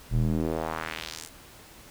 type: tone with band-pass filter sweep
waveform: square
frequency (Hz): 40.04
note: E1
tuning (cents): -50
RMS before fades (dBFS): -29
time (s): 0.1-1.3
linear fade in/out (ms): 50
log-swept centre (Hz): 86 to 10000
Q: 1.5
effects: pink hiss -50 dBFS RMS until 1.9 s